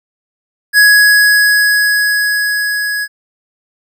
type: tone with level ramp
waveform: square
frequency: 1672 Hz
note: G#6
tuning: 11 cents sharp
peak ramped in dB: -4 to -16 dBFS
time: 0.73-3.08 s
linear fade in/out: 50 ms
effects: none

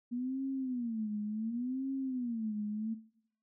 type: tone with vibrato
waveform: sine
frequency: 237.4 Hz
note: A#3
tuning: 32 cents sharp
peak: -33 dBFS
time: 0.11-2.95 s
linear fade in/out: 20 ms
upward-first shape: sine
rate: 0.69 Hz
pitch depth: 220 cents each way
effects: noise-tail reverb RT60 0.7 s tail -18 dB re dry

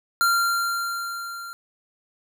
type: tone with level ramp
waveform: square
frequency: 1383 Hz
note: F6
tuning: 17 cents flat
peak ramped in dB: -17 to -35 dBFS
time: 0.21-1.53 s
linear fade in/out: 0 ms
effects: none

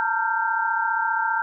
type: tone cluster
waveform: sine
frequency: 891 / 926 / 1381 / 1568 Hz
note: A5 / A#5 / F6 / G6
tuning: +22 / -12 / -20 / 0 cents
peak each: -26 dBFS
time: 0-1.42 s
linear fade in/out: 0 ms
effects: none

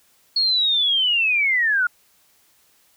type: linear sweep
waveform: sine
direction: down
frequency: 4367 to 1396.9 Hz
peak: -16 dBFS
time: 0.36-1.87 s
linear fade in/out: 5 ms
effects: white hiss -59 dBFS RMS until 2.96 s

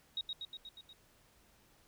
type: tone with echo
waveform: sine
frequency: 3783 Hz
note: A#7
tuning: 25 cents sharp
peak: -34 dBFS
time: 0.17-0.21 s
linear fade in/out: 2 ms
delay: 120 ms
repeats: 6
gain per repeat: -3 dB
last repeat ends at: 0.93 s
effects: pink hiss -67 dBFS RMS until 1.87 s

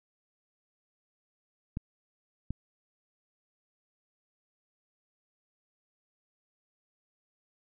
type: clicks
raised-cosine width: 5 ms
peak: -21 dBFS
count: 2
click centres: 1.771 / 2.506 s
effects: none

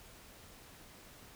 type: silence
effects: pink hiss -56 dBFS RMS until 1.35 s

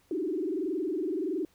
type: tone with frequency modulation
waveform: sine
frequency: 344.3 Hz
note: F4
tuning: 25 cents flat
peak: -28 dBFS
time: 0.11-1.45 s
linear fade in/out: 2 ms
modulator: 21.5 Hz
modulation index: 2.3
effects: pink hiss -66 dBFS RMS until 1.54 s

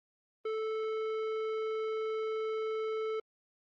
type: tone with tanh clipping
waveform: sine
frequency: 438.5 Hz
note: A4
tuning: 6 cents flat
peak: -34 dBFS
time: 0.45-3.2 s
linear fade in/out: 5 ms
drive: 13 dB
effects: Opus 24 kbps

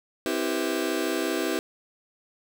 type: chord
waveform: sawtooth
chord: C major seventh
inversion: none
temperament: just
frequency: 261.6 / 327 / 392.4 / 490.5 Hz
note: C4 / E4 / G4 / B4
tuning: 0 / -14 / +2 / -12 cents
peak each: -28 / -24 / -26 / -29 dBFS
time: 0.26-1.59 s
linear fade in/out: 0 ms
effects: none

